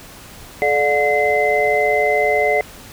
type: tone cluster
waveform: sine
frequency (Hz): 431.4 / 590 / 721 / 2055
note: A4 / D5 / F#5 / C7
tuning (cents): -34 / +8 / -45 / -32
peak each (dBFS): -19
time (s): 0.62-2.61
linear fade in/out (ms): 0
effects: pink hiss -39 dBFS RMS until 2.92 s